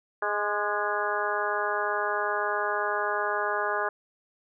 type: harmonic tone with a mistuned harmonic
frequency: 207.7 Hz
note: G#3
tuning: in tune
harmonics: 2 / 3 / 4 / 5 / 6 / 7 / 8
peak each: -33 / -33 / -33 / -33 / -33 / -33 / -33 dBFS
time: 0.22-3.89 s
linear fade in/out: 5 ms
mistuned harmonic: 6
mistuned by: -36 cents
effects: none